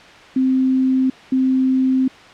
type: tone pair in turn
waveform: sine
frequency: 261 / 261 Hz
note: C4 / C4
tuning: -4 / -4 cents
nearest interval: unison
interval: 0 cents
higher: neither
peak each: -13 dBFS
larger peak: neither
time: 0.36-1.1 / 1.32-2.08 s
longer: second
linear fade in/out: 5 ms
effects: white hiss -41 dBFS RMS until 2.33 s + low-pass 3000 Hz 12 dB/octave